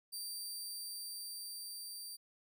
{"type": "tone with level ramp", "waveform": "20% pulse", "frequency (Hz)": 4676, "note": "D8", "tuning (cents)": -8, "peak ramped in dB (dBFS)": [-35, -39], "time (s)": [0.12, 2.17], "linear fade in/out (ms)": 20, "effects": []}